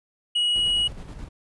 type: tone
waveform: triangle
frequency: 2908 Hz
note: F#7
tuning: 31 cents flat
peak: -18 dBFS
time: 0.35-0.88 s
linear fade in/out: 10 ms
type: noise with tremolo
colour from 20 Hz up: brown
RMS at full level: -36 dBFS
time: 0.55-1.29 s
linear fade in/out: 10 ms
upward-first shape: square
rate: 9.4 Hz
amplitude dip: 40%
effects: resampled to 24000 Hz